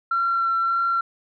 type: tone with vibrato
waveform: sine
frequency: 1360 Hz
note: F6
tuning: 46 cents flat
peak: -18 dBFS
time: 0.11-1.01 s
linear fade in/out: 5 ms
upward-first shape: sine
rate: 1.7 Hz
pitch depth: 11 cents each way
effects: tanh soft clip ceiling -14 dBFS